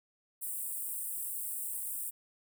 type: high-pass noise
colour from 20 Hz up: pink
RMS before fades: -38 dBFS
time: 0.41-2.11 s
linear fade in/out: 20 ms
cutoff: 8100 Hz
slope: 96 dB/octave
effects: none